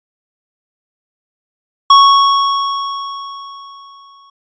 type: tone with exponential decay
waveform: square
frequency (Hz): 1108.7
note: C#6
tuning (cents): 0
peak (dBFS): -3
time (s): 1.9-4.3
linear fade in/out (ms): 5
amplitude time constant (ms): 520
effects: resampled to 16000 Hz